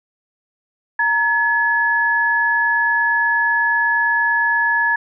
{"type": "tone pair together", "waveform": "sine", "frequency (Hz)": [932.3, 1703.9], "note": ["A#5", "G#6"], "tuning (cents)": [0, 44], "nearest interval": "minor seventh", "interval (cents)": 1044, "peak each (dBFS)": [-20, -15], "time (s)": [0.99, 4.96], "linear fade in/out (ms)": 5, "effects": []}